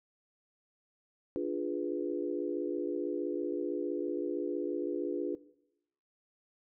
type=chord; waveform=sine; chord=D diminished seventh; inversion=none; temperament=equal; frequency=293.7 / 349.2 / 415.3 / 493.9 Hz; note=D4 / F4 / Ab4 / Cb5; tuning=0 / 0 / 0 / 0 cents; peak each=-36 / -35 / -38 / -39 dBFS; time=1.36-5.35 s; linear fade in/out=0 ms; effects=noise-tail reverb RT60 0.8 s tail -18 dB re dry